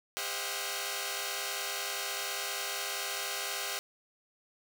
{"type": "tone cluster", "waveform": "5% pulse", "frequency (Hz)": [401.9, 523, 645, 742, 1428], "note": ["G4", "C5", "E5", "F#5", "F6"], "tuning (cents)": [43, -1, -38, 5, 38], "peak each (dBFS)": -29, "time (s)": [0.17, 3.79], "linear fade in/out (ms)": 0, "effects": []}